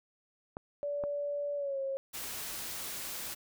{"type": "clicks", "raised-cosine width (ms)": 1, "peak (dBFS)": -25, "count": 2, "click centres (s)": [0.569, 1.038]}
{"type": "tone with pitch glide", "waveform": "sine", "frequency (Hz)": [577, 541.5], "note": ["D5", "C#5"], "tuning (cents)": [-31, -41], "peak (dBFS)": -32, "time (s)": [0.83, 1.97], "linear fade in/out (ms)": 0, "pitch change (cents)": -110, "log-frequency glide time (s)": [1.56, 1.79]}
{"type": "noise", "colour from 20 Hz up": "white", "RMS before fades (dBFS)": -40, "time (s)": [2.13, 3.35], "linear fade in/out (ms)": 20}
{"effects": []}